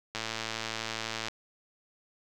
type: click train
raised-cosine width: 0.2 ms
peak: -16 dBFS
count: 128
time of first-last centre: 0.15-1.284 s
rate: 112 Hz
effects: none